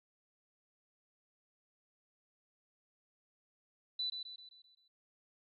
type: tone with echo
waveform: sine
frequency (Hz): 3983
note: B7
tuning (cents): +14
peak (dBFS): -34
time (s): 3.99-4.1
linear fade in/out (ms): 5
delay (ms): 130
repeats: 6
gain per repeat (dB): -6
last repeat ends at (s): 4.88
effects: none